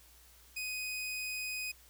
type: tone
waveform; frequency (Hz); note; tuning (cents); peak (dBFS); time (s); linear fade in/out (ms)
sawtooth; 2500; D#7; +8; -33; 0.56-1.72; 10
effects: added 60 Hz sine -62 dBFS peak until 1.89 s + white hiss -61 dBFS RMS until 1.89 s